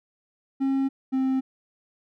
triangle tone pair in turn, 270 / 263.4 Hz, C#4 / C4, -45 / +12 cents, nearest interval unison, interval 43 cents, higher first, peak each -19 dBFS, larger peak neither, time 0.6-0.89 / 1.12-1.41 s, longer neither, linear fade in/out 20 ms, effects none

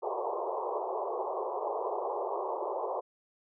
pink band-pass noise, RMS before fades -34 dBFS, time 0.02-3.01 s, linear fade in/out 20 ms, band 370 to 1100 Hz, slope 96 dB/octave, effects none

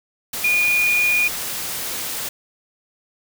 sine tone in noise, 2439 Hz, D#7, 35 cents flat, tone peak -15 dBFS, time 0.44-1.28 s, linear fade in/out 5 ms, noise white, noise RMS -27 dBFS, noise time 0.33-2.29 s, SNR +9 dB, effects none

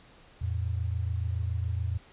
sine tone pair together, 84.85 / 111.9 Hz, F2 / A2, -49 / +30 cents, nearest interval perfect fourth, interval 479 cents, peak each -29 / -32 dBFS, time 0.41-1.98 s, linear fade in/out 10 ms, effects pink hiss -56 dBFS RMS until 2.12 s + resampled to 8000 Hz

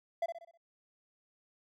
triangle tone with echo, 675 Hz, E5, 41 cents sharp, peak -27 dBFS, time 0.22-0.26 s, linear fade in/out 5 ms, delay 63 ms, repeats 5, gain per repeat -7 dB, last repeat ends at 0.575 s, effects none

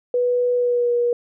sine tone with pitch glide, 491.1 to 479.9 Hz, B4 to B4, -10 to -50 cents, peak -16 dBFS, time 0.14-1.13 s, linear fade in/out 2 ms, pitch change -40 cents, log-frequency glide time 0.55-0.92 s, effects none

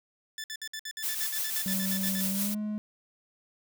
15% pulse tone bursts, 1752 Hz, A6, 8 cents flat, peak -29 dBFS, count 16, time 0.38-2.21 s, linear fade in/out 2 ms, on 60 ms, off 58 ms
blue noise with tremolo, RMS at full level -30 dBFS, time 1.02-2.55 s, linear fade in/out 20 ms, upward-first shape triangle, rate 5.9 Hz, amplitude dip 50%
triangle tone with pitch glide, 191.7 to 211.5 Hz, G3 to G#3, -38 to +32 cents, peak -28 dBFS, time 1.66-2.78 s, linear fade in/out 0 ms, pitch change +170 cents, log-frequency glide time 2.29-2.57 s
effects none

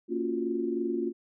sine chord, Gb major seventh, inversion first, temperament just, 231.2 / 277.5 / 346.9 / 370 Hz, Bb3 / Db4 / F4 / Gb4, -14 / +2 / -12 / 0 cents, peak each -34 / -34 / -30 / -36 dBFS, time 0.08-1.13 s, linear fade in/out 50 ms, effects none

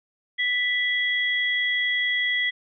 sine tone pair together, 1975.5 / 3320 Hz, B6 / G#7, 0 / -1 cents, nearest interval major sixth, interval 899 cents, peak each -22 / -27 dBFS, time 0.38-2.51 s, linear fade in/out 20 ms, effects none

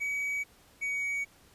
triangle tone pair in turn, 2269 / 2251 Hz, C#7 / C#7, +40 / +26 cents, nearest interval unison, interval 14 cents, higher first, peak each -28 dBFS, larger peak neither, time 0-0.44 / 0.81-1.25 s, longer neither, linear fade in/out 20 ms, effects pink hiss -60 dBFS RMS until 1.54 s + resampled to 32000 Hz

